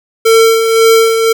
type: tone with tremolo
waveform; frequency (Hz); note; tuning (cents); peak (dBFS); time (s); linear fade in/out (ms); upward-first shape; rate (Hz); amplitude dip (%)
square; 451.2; A4; +44; -4; 0.25-1.33; 10; sine; 1.9; 50
effects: none